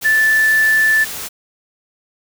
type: tone in noise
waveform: sine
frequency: 1755 Hz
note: A6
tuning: 5 cents flat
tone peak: -10 dBFS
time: 0.04-1.05 s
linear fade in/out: 20 ms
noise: white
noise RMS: -27 dBFS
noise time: 0.01-1.29 s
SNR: +14 dB
effects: none